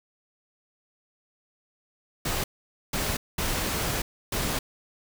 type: noise bursts at uneven times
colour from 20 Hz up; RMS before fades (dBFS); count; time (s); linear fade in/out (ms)
pink; -28; 4; 2.25-2.44 / 2.93-3.17 / 3.38-4.02 / 4.32-4.59; 5
effects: none